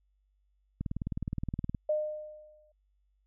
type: click train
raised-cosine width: 5 ms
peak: -21 dBFS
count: 19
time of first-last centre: 0.81-1.748 s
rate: 19.2 Hz
type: tone with exponential decay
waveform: sine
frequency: 609 Hz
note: D#5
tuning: 37 cents flat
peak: -24 dBFS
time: 1.89-2.72 s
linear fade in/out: 5 ms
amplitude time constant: 180 ms
effects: added 49 Hz sine -69 dBFS peak until 3.26 s